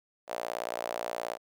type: tone with high-pass filter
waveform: sawtooth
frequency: 58.7 Hz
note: A#1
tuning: 13 cents sharp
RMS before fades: -36 dBFS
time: 0.27-1.38 s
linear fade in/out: 50 ms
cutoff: 620 Hz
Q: 3.5
effects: none